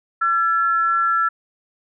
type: tone pair together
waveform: sine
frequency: 1349.3 / 1700 Hz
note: E6 / G#6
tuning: +40 / +40 cents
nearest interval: major third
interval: 400 cents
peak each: -16 / -24 dBFS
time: 0.21-1.29 s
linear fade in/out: 10 ms
effects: none